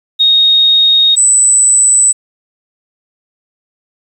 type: tone pair in turn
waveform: sine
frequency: 3729 / 7984 Hz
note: A#7 / B8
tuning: 0 / +18 cents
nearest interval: octave + minor second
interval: 1318 cents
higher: second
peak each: -5 dBFS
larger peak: neither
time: 0.19-1.16 / 1.16-2.13 s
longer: neither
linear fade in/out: 20 ms
effects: 7-bit